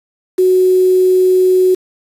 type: tone with quantisation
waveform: sine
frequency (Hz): 370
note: F#4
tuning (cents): 0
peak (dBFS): -7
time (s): 0.38-1.75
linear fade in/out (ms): 10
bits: 5
effects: resampled to 32000 Hz